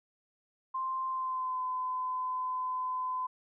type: tone with pitch glide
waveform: sine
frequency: 1046.5 to 1017.9 Hz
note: C6 to C6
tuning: 0 to -48 cents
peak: -31 dBFS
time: 0.74-3.27 s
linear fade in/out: 10 ms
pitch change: -48 cents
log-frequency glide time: 1.07-1.62 s
effects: none